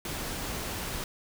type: noise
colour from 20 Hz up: pink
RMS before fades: -35 dBFS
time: 0.05-1.04 s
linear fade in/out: 2 ms
effects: none